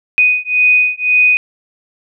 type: beating tone pair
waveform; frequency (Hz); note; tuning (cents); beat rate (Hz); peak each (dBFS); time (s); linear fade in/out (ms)
sine; 2489 / 2490.9; D#7 / D#7; 0 / +1; 1.9; -12; 0.18-1.37; 0
effects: none